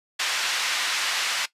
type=band-pass noise; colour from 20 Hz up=pink; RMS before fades=-26 dBFS; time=0.19-1.46 s; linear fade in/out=10 ms; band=1600 to 5600 Hz; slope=12 dB/octave; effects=noise-tail reverb RT60 0.1 s tail -17 dB re dry + resampled to 32000 Hz